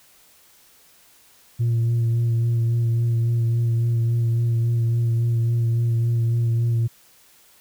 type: tone with vibrato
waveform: sine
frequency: 116.54 Hz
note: A#2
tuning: in tune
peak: -15 dBFS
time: 1.59-6.88 s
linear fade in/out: 20 ms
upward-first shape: sine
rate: 3.6 Hz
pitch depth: 20 cents each way
effects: tanh soft clip ceiling -16 dBFS + white hiss -54 dBFS RMS until 7.6 s